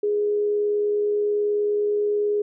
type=tone with amplitude modulation; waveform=sine; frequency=415.3 Hz; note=G#4; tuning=in tune; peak=-18 dBFS; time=0.03-2.42 s; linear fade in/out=5 ms; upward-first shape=sine; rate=78.8 Hz; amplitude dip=25%; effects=none